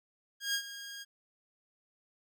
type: tone with ADSR envelope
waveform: 15% pulse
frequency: 1626 Hz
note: G#6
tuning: 37 cents flat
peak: -22 dBFS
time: 0.4-1.05 s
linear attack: 140 ms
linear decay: 79 ms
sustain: -14 dB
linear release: 30 ms
effects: none